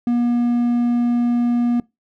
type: tone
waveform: triangle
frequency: 239.8 Hz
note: A#3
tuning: 49 cents sharp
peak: -13 dBFS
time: 0.07-1.8 s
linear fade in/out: 2 ms
effects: noise-tail reverb RT60 0.2 s tail -22 dB re dry